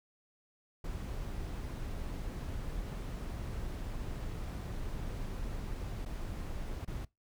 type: noise with dropouts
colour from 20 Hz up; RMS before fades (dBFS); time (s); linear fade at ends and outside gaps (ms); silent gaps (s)
brown; -39; 0.84-7.05; 5; 6.052-6.059 / 6.85-6.875
effects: noise-tail reverb RT60 0.2 s tail -23 dB re dry